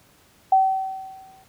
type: tone with exponential decay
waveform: sine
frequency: 765 Hz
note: G5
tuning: 42 cents flat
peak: -11 dBFS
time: 0.52-1.44 s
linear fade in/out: 5 ms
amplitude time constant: 200 ms
effects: pink hiss -56 dBFS RMS until 1.48 s + high-pass 60 Hz 12 dB/octave